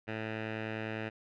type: tone with low-pass filter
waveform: 10% pulse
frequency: 110 Hz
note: A2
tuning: in tune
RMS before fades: -38 dBFS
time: 0.07-1.1 s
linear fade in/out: 20 ms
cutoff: 2300 Hz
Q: 3.3
effects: none